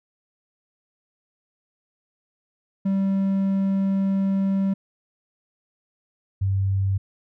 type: tone pair in turn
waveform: triangle / sine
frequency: 194.4 / 97.2 Hz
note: G3 / G2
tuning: -14 / -14 cents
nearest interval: octave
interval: 1200 cents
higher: first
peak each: -17 / -19 dBFS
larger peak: first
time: 2.85-4.74 / 6.41-6.98 s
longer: first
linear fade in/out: 10 ms
effects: none